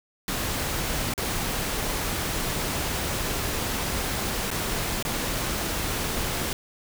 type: noise with dropouts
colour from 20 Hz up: pink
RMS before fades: -28 dBFS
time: 0.28-6.53 s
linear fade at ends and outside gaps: 1 ms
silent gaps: 1.138-1.178 / 4.505-4.513 / 5.026-5.05 s
effects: none